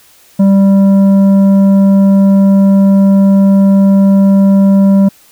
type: tone with tanh clipping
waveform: sine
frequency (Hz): 196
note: G3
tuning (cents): 0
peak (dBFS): -5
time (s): 0.39-5.09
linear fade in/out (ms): 10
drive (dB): 8
effects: white hiss -44 dBFS RMS until 5.31 s